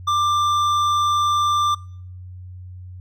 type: tone with hard clipping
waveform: triangle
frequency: 1185 Hz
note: D6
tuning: 15 cents sharp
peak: -18 dBFS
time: 0.07-1.75 s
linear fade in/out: 10 ms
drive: 13 dB
effects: noise-tail reverb RT60 0.6 s tail -24 dB re dry + added 91 Hz sine -34 dBFS peak until 3 s